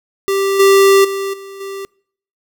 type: tone with level steps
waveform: square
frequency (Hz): 392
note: G4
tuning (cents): 0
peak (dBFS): -14 / -7 / -19 / -31 / -25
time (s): 0.28-1.85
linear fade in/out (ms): 0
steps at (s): 0.59 / 1.04 / 1.33 / 1.6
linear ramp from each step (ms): 10
effects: noise-tail reverb RT60 0.6 s tail -26 dB re dry